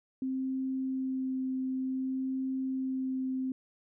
sine tone with vibrato, 261.9 Hz, C4, 2 cents sharp, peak -30 dBFS, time 0.22-3.52 s, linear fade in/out 2 ms, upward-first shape sine, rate 0.55 Hz, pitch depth 9 cents each way, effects none

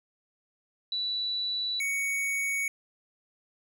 sine / square tone pair in turn, 3951 / 2232 Hz, B7 / C#7, 0 / +11 cents, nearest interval minor seventh, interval 989 cents, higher first, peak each -28 dBFS, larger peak neither, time 0.92-1.8 / 1.8-2.68 s, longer neither, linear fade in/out 2 ms, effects none

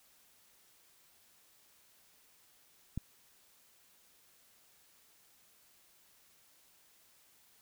click, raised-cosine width 5 ms, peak -23 dBFS, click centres 2.976 s, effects white hiss -66 dBFS RMS until 7.61 s

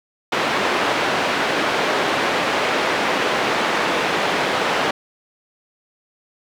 pink band-pass noise, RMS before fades -20 dBFS, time 0.32-4.91 s, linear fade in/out 5 ms, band 360 to 2900 Hz, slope 12 dB/octave, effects none

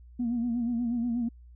sine tone with vibrato, 237.3 Hz, A#3, 31 cents sharp, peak -25 dBFS, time 0.19-1.29 s, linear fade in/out 10 ms, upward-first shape sine, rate 8.3 Hz, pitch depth 63 cents each way, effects tanh soft clip ceiling -22 dBFS + added 60 Hz sine -48 dBFS peak until 1.55 s

